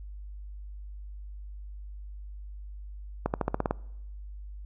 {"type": "accelerating click train", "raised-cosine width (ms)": 1, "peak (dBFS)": -12, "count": 8, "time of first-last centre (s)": [3.26, 3.71], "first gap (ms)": 79, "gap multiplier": 0.93, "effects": ["noise-tail reverb RT60 0.9 s tail -24 dB re dry", "added 50 Hz sine -39 dBFS peak until 4.65 s"]}